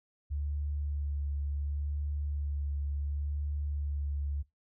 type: tone with vibrato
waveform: sine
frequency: 72.2 Hz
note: D2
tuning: 29 cents flat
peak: -31 dBFS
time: 0.3-4.43 s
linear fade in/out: 20 ms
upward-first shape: sine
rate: 0.7 Hz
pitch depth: 18 cents each way
effects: noise-tail reverb RT60 0.2 s tail -21 dB re dry